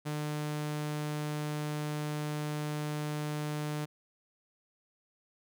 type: tone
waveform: sawtooth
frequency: 150 Hz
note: D3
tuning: 37 cents sharp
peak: -29 dBFS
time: 0.05-3.86 s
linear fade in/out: 20 ms
effects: none